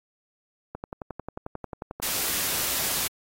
click train, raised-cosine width 1 ms, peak -20 dBFS, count 16, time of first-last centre 0.75-2.089 s, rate 11.2 Hz
white noise, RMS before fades -27 dBFS, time 2.02-3.08 s, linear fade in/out 10 ms
effects AAC 48 kbps

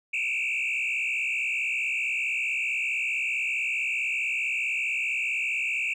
sine tone with frequency modulation, 2500 Hz, D#7, 8 cents sharp, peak -23 dBFS, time 0.13-5.94 s, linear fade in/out 10 ms, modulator 64.6 Hz, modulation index 3.5, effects tanh soft clip ceiling -24 dBFS

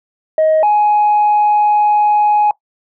sine tone pair in turn, 629 / 837.2 Hz, D#5 / G#5, +19 / +14 cents, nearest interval perfect fourth, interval 495 cents, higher second, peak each -7 dBFS, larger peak neither, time 0.38-0.63 / 0.63-2.51 s, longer second, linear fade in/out 2 ms, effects noise-tail reverb RT60 0.1 s tail -20 dB re dry + tanh soft clip ceiling -6 dBFS

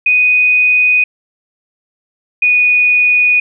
sine tone pair in turn, 2489 / 2470 Hz, D#7 / D#7, 0 / -13 cents, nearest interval unison, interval 13 cents, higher first, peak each -7 dBFS, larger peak neither, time 0.06-1.04 / 2.42-3.4 s, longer neither, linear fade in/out 5 ms, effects none

